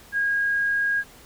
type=tone; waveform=sine; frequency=1634 Hz; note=G#6; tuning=29 cents flat; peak=-20 dBFS; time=0.12-1.04 s; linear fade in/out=50 ms; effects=pink hiss -49 dBFS RMS until 1.25 s